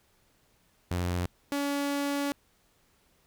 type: tone pair in turn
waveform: sawtooth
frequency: 88.6 / 283.6 Hz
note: F2 / C#4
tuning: +25 / +40 cents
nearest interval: octave + minor sixth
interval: 2015 cents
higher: second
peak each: -24 dBFS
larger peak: neither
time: 0.91-1.26 / 1.52-2.32 s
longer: second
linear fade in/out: 0 ms
effects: pink hiss -67 dBFS RMS until 3.26 s